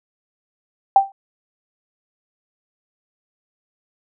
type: tone with exponential decay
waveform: sine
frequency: 784 Hz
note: G5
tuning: in tune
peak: -4 dBFS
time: 0.96-1.12 s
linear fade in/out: 2 ms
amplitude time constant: 33 ms
effects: none